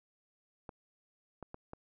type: clicks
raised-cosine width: 1 ms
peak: -30 dBFS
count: 4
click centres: 0.692 / 1.427 / 1.544 / 1.734 s
effects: none